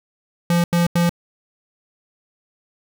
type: tone bursts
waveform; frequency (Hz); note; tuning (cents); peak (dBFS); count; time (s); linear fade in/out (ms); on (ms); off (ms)
square; 172.2; F3; -24; -15; 3; 0.5-1.094; 2; 140; 87
effects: none